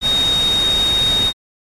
sine tone in noise, 3729 Hz, A#7, in tune, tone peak -13 dBFS, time 0.01-1.33 s, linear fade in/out 50 ms, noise pink, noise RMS -24 dBFS, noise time 0.01-1.33 s, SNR +8 dB, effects low-pass 10000 Hz 12 dB/octave + MP3 64 kbps

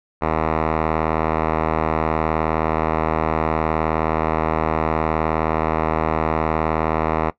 5% pulse tone with low-pass filter, 79.3 Hz, D#2, 33 cents sharp, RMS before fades -20 dBFS, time 0.21-7.31 s, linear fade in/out 20 ms, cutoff 1500 Hz, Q 2.2, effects noise-tail reverb RT60 0.1 s tail -18 dB re dry + MP3 96 kbps

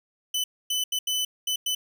sawtooth tone bursts at uneven times, 3007 Hz, F#7, 27 cents sharp, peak -21 dBFS, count 6, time 0.34-0.44 / 0.7-0.84 / 0.92-0.99 / 1.07-1.25 / 1.47-1.56 / 1.66-1.75 s, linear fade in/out 5 ms, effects none

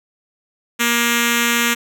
5% pulse tone with notch filter, 236.2 Hz, A#3, 23 cents sharp, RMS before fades -17 dBFS, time 0.79-1.75 s, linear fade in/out 20 ms, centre 680 Hz, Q 0.59, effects none

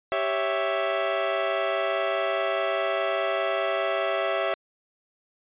sawtooth chord, C# diminished, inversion second, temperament equal, 392 / 554.4 / 659.3 Hz, G4 / C#5 / E5, 0 / 0 / 0 cents, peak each -27 / -25 / -22 dBFS, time 0.12-4.54 s, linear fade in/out 0 ms, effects resampled to 8000 Hz

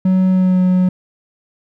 triangle tone with pitch glide, 186.6 to 183.29 Hz, F#3 to F#3, +15 to -16 cents, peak -8 dBFS, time 0.05-0.89 s, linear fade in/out 5 ms, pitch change -31 cents, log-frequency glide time 0.29-0.61 s, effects none

